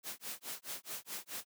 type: noise with tremolo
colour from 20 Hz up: white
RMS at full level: -41 dBFS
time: 0.03-1.45 s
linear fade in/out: 50 ms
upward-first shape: sine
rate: 4.7 Hz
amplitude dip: 100%
effects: high-pass 150 Hz 12 dB/octave